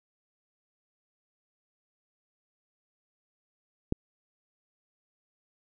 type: click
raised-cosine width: 3 ms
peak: -13 dBFS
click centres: 3.924 s
effects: none